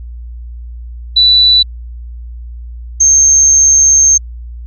sine tone pair in turn, 3966 / 6372 Hz, B7 / G8, +7 / +27 cents, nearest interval minor sixth, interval 820 cents, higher second, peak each -4 dBFS, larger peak neither, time 1.16-1.63 / 3-4.18 s, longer second, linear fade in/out 10 ms, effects added 59 Hz sine -24 dBFS peak until 4.66 s

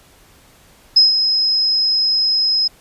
sine tone with ADSR envelope, 5110 Hz, D#8, 45 cents sharp, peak -5 dBFS, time 0.96-2.68 s, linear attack 9 ms, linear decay 150 ms, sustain -8 dB, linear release 9 ms, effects pink hiss -49 dBFS RMS until 2.8 s + resampled to 32000 Hz

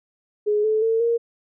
sine tone with pitch steps, 418.9 / 434.2 / 450 / 466.4 Hz, G#4 / A4 / A4 / A#4, +15 / -23 / +39 / +1 cents, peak -17 dBFS, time 0.46-1.18 s, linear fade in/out 20 ms, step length 180 ms, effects none

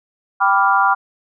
sine chord, G dominant seventh, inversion none, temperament equal, 784 / 987.8 / 1174.7 / 1396.9 Hz, G5 / B5 / D6 / F6, 0 / 0 / 0 / 0 cents, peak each -17 dBFS, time 0.4-0.95 s, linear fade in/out 20 ms, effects none

